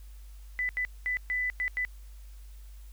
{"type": "tone bursts at uneven times", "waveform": "sine", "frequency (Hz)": 1995, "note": "B6", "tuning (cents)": 17, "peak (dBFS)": -27, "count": 6, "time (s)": [[0.59, 0.69], [0.77, 0.85], [1.06, 1.17], [1.3, 1.5], [1.6, 1.68], [1.77, 1.85]], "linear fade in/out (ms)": 0, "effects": ["added 50 Hz sine -44 dBFS peak until 2.92 s", "white hiss -62 dBFS RMS until 2.92 s"]}